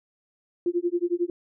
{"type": "tone with tremolo", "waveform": "sine", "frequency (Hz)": 348.9, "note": "F4", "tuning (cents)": -2, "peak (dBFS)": -19, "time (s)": [0.66, 1.3], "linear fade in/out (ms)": 2, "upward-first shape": "sine", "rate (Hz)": 11, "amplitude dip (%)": 100, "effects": []}